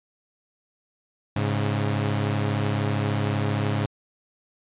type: tone pair together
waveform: sawtooth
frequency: 103.83 / 136.78 Hz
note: G#2 / C#3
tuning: 0 / -23 cents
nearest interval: perfect fourth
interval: 477 cents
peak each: -20 / -23 dBFS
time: 1.36-3.86 s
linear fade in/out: 5 ms
effects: resampled to 8000 Hz